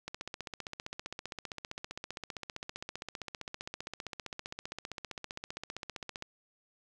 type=click train; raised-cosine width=0.2 ms; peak=-22 dBFS; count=95; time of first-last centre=0.08-6.224 s; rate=15.3 Hz; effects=none